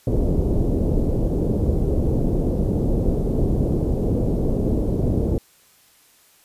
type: low-pass noise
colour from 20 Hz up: pink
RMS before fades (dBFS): -20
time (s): 0.07-5.38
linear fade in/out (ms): 2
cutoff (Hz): 490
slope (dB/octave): 24
effects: white hiss -55 dBFS RMS until 6.44 s + resampled to 32000 Hz